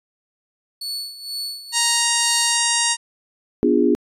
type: tone with tremolo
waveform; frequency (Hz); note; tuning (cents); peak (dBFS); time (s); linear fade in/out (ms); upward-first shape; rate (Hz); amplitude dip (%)
40% pulse; 4435; C#8; 0; -23; 0.81-2.57; 5; sine; 2.1; 75
type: harmonic tone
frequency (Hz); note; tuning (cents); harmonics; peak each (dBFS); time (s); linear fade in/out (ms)
938; A#5; +11; 1 / 2 / 3 / 4 / 5 / 6 / 7 / 8 / 9 / 10; -26 / -26 / -26 / -26 / -26 / -26 / -26 / -26 / -26 / -26; 1.72-2.97; 50
type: chord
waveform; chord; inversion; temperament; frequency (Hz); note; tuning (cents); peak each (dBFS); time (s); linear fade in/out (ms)
sine; B diminished seventh; none; equal with one note detuned; 246.9 / 293.7 / 349.2 / 411; B3 / D4 / F4 / Ab4; 0 / 0 / 0 / -18; -19; 3.63-3.95; 0
effects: resampled to 32000 Hz